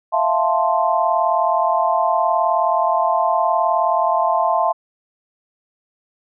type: chord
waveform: sine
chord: F major seventh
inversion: third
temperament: equal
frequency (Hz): 659.3 / 698.5 / 880 / 1046.5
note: E5 / F5 / A5 / C6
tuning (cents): 0 / 0 / 0 / 0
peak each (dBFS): -20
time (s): 0.12-4.73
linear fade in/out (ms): 20
effects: none